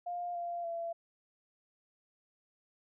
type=tone with pitch steps; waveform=sine; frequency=704 / 692 / 675 Hz; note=F5 / F5 / E5; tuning=+14 / -16 / +41 cents; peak=-35 dBFS; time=0.06-0.93 s; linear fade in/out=10 ms; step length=290 ms; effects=none